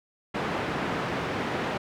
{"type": "band-pass noise", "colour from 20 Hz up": "pink", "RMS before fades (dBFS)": -30, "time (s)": [0.34, 1.78], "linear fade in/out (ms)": 10, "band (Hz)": [150, 2200], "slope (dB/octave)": 12, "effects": []}